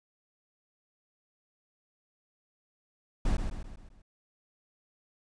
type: noise with echo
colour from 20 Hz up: brown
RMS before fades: -26 dBFS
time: 3.25-3.37 s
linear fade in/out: 5 ms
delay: 130 ms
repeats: 5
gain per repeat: -6 dB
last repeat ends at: 4.02 s
effects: resampled to 22050 Hz